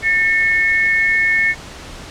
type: tone pair together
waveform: sine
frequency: 1797.4 / 2191 Hz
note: A6 / C#7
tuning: +36 / -21 cents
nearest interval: minor third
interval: 343 cents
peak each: -15 dBFS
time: 0.02-1.55 s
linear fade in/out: 50 ms
effects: pink hiss -34 dBFS RMS until 2.1 s + low-pass 7000 Hz 12 dB/octave